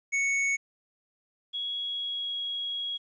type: tone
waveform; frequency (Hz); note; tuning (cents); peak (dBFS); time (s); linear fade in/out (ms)
square; 2217; C#7; 0; -25; 0.12-0.57; 20
type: tone with pitch glide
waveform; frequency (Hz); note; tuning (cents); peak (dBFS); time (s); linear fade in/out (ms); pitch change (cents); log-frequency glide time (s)
sine; 3335 to 3312; G#7 to G#7; +7 to -5; -30; 1.53-2.98; 20; -12; 1.74-2.36
effects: resampled to 16000 Hz + 11-bit